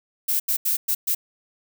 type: noise bursts at uneven times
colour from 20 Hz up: violet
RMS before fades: -22 dBFS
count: 5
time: 0.28-0.4 / 0.48-0.57 / 0.65-0.77 / 0.88-0.95 / 1.07-1.15 s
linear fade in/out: 10 ms
effects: none